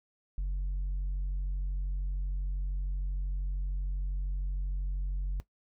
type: tone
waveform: sine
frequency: 46.45 Hz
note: F#1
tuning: 7 cents sharp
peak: -27 dBFS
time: 0.38-5.4 s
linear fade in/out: 0 ms
effects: noise-tail reverb RT60 0.1 s tail -18 dB re dry + tanh soft clip ceiling -29 dBFS